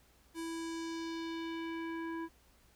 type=tone with low-pass filter sweep; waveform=square; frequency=329.6 Hz; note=E4; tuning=in tune; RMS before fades=-40 dBFS; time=0.34-2.29 s; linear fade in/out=50 ms; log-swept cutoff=11000 to 1400 Hz; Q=1.6; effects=added 60 Hz sine -68 dBFS peak until 2.75 s + pink hiss -67 dBFS RMS until 2.75 s